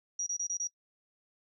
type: tone bursts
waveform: sine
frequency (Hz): 5760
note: F#8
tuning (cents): -47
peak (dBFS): -30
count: 5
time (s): 0.19-0.674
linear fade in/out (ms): 5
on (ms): 76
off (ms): 26
effects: noise-tail reverb RT60 0.1 s tail -26 dB re dry